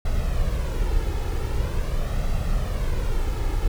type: noise with flanger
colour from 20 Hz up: brown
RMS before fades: -23 dBFS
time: 0.05-3.68 s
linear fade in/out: 5 ms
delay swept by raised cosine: 1.5 to 2.35 ms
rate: 0.44 Hz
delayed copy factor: +0.55
effects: none